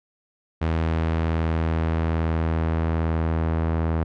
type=tone with low-pass filter sweep; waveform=sawtooth; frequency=81.2 Hz; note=E2; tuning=26 cents flat; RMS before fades=-23 dBFS; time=0.61-4.04 s; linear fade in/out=10 ms; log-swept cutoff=2700 to 1400 Hz; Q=0.74; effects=none